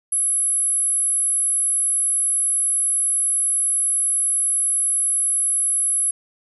sine tone, 10850 Hz, E9, 49 cents sharp, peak -17 dBFS, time 0.12-6.11 s, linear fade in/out 5 ms, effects none

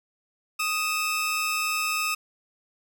sawtooth tone pair together, 1246 / 2635 Hz, D#6 / E7, +2 / -1 cents, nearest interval octave + minor second, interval 1297 cents, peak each -24 dBFS, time 0.59-2.15 s, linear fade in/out 10 ms, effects none

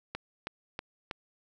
click train, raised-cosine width 0.3 ms, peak -19 dBFS, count 4, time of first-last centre 0.15-1.112 s, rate 3.12 Hz, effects none

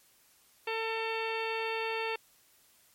harmonic tone, 448.4 Hz, A4, 33 cents sharp, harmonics 1 / 2 / 3 / 4 / 5 / 6 / 7 / 8 / 10, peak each -35 / -37 / -43 / -42 / -42 / -38 / -48 / -47 / -49 dBFS, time 0.67-2.16 s, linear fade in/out 5 ms, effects white hiss -64 dBFS RMS until 2.94 s + MP3 64 kbps

